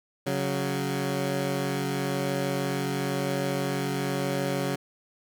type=tone pair together; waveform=15% pulse; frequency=139.52 / 185.7 Hz; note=C#3 / F#3; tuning=+12 / +7 cents; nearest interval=perfect fourth; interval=495 cents; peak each=-22 / -24 dBFS; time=0.26-4.76 s; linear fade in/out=10 ms; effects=none